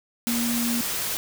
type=tone in noise; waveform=sine; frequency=236 Hz; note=A#3; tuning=22 cents sharp; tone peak=-24 dBFS; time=0.27-0.81 s; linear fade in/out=0 ms; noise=white; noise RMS=-28 dBFS; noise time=0.27-1.17 s; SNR=+1 dB; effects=none